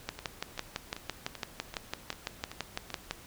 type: two click trains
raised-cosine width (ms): 0.2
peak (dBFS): -23 / -15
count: 8 / 19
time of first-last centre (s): 0.19-2.903 / 0.09-3.11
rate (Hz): 2.58 / 5.96
effects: pink hiss -52 dBFS RMS until 3.26 s